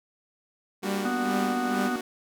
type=tone with tremolo; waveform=sawtooth; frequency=198 Hz; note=G3; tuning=18 cents sharp; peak=-23 dBFS; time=0.82-1.91 s; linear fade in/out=50 ms; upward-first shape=sine; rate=2.2 Hz; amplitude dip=80%
type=chord; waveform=sawtooth; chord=Bb augmented; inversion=none; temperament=equal; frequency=233.1 / 293.7 / 370 Hz; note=Bb3 / D4 / F#4; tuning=0 / 0 / 0 cents; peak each=-33 / -35 / -30 dBFS; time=0.83-2.01 s; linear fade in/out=2 ms
type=harmonic tone; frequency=246.9 Hz; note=B3; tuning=in tune; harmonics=1 / 3 / 5 / 6; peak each=-28 / -33 / -35 / -36 dBFS; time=1.05-1.96 s; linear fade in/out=2 ms
effects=none